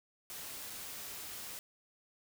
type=noise with dropouts; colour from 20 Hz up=white; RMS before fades=-45 dBFS; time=0.3-1.59 s; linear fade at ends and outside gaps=0 ms; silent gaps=0.699-0.703 s; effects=none